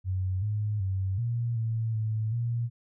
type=tone with pitch steps; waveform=sine; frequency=93.4 / 105.4 / 95.5 / 118 / 112.8 / 109.4 / 118 Hz; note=F#2 / G#2 / G2 / A#2 / A2 / A2 / A#2; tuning=+17 / +26 / -45 / +22 / +44 / -9 / +22 cents; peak=-26 dBFS; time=0.04-2.7 s; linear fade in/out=50 ms; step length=380 ms; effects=none